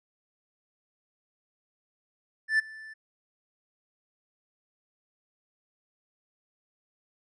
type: tone with ADSR envelope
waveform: triangle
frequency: 1760 Hz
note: A6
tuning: in tune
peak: -17 dBFS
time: 2.48-2.94 s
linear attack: 110 ms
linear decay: 13 ms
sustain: -23 dB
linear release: 14 ms
effects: resampled to 22050 Hz